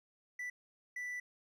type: tone bursts at uneven times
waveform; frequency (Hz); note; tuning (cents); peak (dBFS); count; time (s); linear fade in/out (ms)
triangle; 1975.5; B6; 0; -37; 2; 0.39-0.5 / 0.96-1.2; 5
effects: none